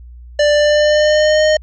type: tone with pitch glide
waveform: square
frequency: 590 to 616.1 Hz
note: D5 to D#5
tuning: +8 to -17 cents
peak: -10 dBFS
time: 0.39-1.57 s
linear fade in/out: 5 ms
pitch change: +75 cents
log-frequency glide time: 0.53-1.43 s
effects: added 60 Hz sine -33 dBFS peak until 1.62 s + resampled to 16000 Hz